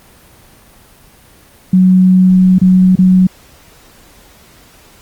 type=tone with dropouts; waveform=sine; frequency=185 Hz; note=F#3; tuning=in tune; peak=-4 dBFS; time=1.73-3.27 s; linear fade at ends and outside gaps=5 ms; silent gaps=2.585-2.614 / 2.955-2.987 s; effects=pink hiss -43 dBFS RMS until 5.01 s + Opus 24 kbps